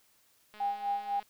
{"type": "click train", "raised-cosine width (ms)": 0.3, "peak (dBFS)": -36, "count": 146, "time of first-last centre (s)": [0.54, 1.227], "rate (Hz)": 211}
{"type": "tone with tremolo", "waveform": "sine", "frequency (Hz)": 805, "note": "G5", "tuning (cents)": 46, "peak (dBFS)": -27, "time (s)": [0.6, 1.2], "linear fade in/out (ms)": 5, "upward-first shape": "sine", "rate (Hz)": 4, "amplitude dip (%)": 80}
{"effects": ["white hiss -67 dBFS RMS until 1.29 s"]}